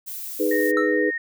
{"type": "noise", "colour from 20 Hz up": "violet", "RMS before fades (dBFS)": -33, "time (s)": [0.06, 0.72], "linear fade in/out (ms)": 20}
{"type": "chord", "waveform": "sine", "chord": "G# minor", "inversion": "second", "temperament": "equal", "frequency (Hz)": [311.1, 415.3, 493.9], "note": ["D#4", "G#4", "B4"], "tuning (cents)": [0, 0, 0], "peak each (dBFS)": [-23, -23, -23], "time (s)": [0.39, 1.11], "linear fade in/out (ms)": 20}
{"type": "tone", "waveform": "sine", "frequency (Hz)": 1852, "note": "A#6", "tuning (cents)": -12, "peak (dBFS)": -24, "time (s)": [0.51, 1.18], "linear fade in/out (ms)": 5}
{"type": "tone with exponential decay", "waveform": "triangle", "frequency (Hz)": 1318.5, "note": "E6", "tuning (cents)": 0, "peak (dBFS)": -19, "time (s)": [0.77, 1], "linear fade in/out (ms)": 1, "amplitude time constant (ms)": 50}
{"effects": []}